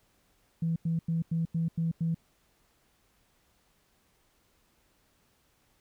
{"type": "tone bursts", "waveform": "sine", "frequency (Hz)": 164.81, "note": "E3", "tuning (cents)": 0, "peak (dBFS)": -25, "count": 7, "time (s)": [0.62, 2.146], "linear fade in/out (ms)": 5, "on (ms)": 140, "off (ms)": 91, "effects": ["tanh soft clip ceiling -21 dBFS", "pink hiss -69 dBFS RMS until 5.8 s"]}